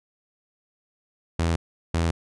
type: tone pair in turn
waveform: sawtooth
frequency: 83.2 / 83.2 Hz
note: E2 / E2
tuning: +17 / +17 cents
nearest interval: unison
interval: 0 cents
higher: neither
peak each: -17 dBFS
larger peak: neither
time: 1.39-1.56 / 1.94-2.11 s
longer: neither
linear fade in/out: 5 ms
effects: resampled to 22050 Hz